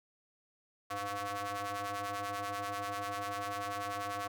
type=ring-modulated tone; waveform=sawtooth; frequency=203.8 Hz; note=G#3; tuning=32 cents flat; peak=-29 dBFS; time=0.9-4.28 s; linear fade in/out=10 ms; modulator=912 Hz; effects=none